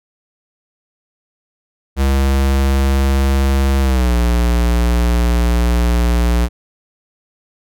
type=tone with pitch glide; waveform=square; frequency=67.8 to 59.37 Hz; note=C#2 to A#1; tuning=-38 to +32 cents; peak=-12 dBFS; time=1.96-6.49 s; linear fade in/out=50 ms; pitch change=-230 cents; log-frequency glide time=3.81-4.15 s; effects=none